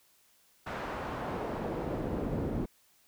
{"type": "noise with band-pass filter sweep", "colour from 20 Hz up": "brown", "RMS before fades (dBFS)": -35, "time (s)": [0.66, 2.66], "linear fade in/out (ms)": 10, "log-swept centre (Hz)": [1300, 270], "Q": 0.9, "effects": ["white hiss -66 dBFS RMS until 3.07 s"]}